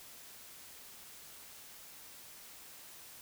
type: silence
effects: white hiss -53 dBFS RMS until 3.21 s